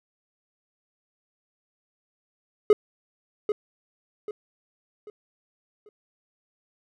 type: tone with echo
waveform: triangle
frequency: 420 Hz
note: G#4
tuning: 19 cents sharp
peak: -10 dBFS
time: 2.7-2.73 s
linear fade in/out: 2 ms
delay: 790 ms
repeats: 4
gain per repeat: -9 dB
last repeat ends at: 5.89 s
effects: none